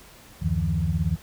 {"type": "tone cluster", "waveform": "sine", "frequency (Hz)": [75, 93.1, 153.1, 169.7], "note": ["D2", "F#2", "D#3", "F3"], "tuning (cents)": [37, 11, -28, -49], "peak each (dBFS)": -27, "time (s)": [0.41, 1.17], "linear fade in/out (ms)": 20, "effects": ["pink hiss -49 dBFS RMS until 1.22 s"]}